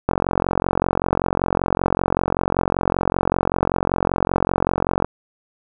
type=click train; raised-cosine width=1 ms; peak=-3 dBFS; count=225; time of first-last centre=0.09-5.046 s; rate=45.2 Hz; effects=none